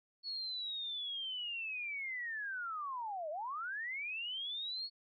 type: linear two-way sweep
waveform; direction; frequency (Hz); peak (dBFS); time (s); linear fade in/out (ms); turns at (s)
sine; down then up; 4400 to 587.3 to 4400; -38; 0.23-4.9; 50; 3.3
effects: none